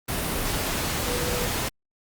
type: tone in noise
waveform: sine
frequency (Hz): 488.9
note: B4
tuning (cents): -18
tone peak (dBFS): -31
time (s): 1.06-1.47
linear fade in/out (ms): 10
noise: pink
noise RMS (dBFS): -27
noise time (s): 0.08-1.69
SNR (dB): -7
effects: Opus 32 kbps